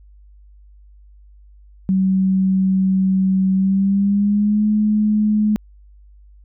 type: tone with pitch glide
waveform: sine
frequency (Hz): 190 to 212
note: F#3 to G#3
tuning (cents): +46 to +36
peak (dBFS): -13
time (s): 1.89-5.56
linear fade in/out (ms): 0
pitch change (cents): +190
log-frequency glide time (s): 3.54-4.65
effects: added 50 Hz sine -43 dBFS peak until 6.44 s